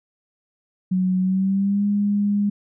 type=tone with pitch glide; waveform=sine; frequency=185 to 204.1 Hz; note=F#3 to G#3; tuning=0 to -30 cents; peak=-17 dBFS; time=0.91-2.5 s; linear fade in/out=10 ms; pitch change=+170 cents; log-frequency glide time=1.2-1.85 s; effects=none